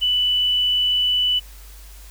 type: tone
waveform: sine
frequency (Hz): 2978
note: F#7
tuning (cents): +11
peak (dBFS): -16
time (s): 0.01-1.4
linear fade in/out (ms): 20
effects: added 50 Hz sine -39 dBFS peak until 2.1 s + white hiss -47 dBFS RMS until 2.1 s